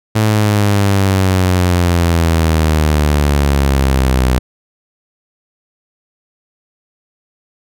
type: exponential sweep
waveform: sawtooth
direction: down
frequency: 109.4 to 62.5 Hz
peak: -6 dBFS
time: 0.15-4.39 s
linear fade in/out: 10 ms
effects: none